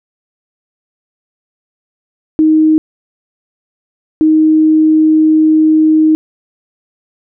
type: tone pair in turn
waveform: sine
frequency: 312.8 / 312.8 Hz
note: D#4 / D#4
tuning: +9 / +9 cents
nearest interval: unison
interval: 0 cents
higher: neither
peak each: -5 dBFS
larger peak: neither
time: 2.39-2.78 / 4.21-6.15 s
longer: second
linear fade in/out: 0 ms
effects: none